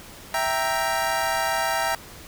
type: chord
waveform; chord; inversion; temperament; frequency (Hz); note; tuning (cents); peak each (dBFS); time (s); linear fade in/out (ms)
25% pulse; E diminished; none; equal; 659.3 / 784 / 932.3; E5 / G5 / Bb5; 0 / 0 / 0; -23; 0.34-1.95; 2
effects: pink hiss -43 dBFS RMS until 2.27 s